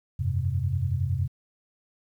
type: chord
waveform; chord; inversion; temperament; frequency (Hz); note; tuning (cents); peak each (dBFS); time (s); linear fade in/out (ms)
sine; F suspended second; none; equal; 87.31 / 98 / 130.81; F2 / G2 / C3; 0 / 0 / 0; -28; 0.19-1.28; 10
effects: 10-bit